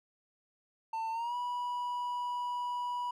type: tone with pitch glide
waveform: triangle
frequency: 896 to 977.1 Hz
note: A5 to B5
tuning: +31 to -19 cents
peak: -31 dBFS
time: 0.93-3.11 s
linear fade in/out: 5 ms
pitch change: +150 cents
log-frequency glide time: 1.11-1.35 s
effects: none